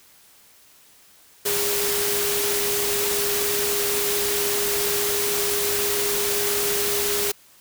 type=tone in noise; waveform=sine; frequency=408.7 Hz; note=G#4; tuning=28 cents flat; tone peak=-26 dBFS; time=1.45-7.32 s; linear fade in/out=10 ms; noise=white; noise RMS=-24 dBFS; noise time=1.45-7.32 s; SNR=-5 dB; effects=white hiss -53 dBFS RMS until 7.6 s